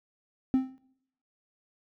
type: tone with exponential decay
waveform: triangle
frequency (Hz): 261.6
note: C4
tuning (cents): 0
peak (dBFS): -15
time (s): 0.54-0.78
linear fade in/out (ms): 0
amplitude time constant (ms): 52
effects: noise-tail reverb RT60 0.7 s tail -22 dB re dry + tanh soft clip ceiling -14 dBFS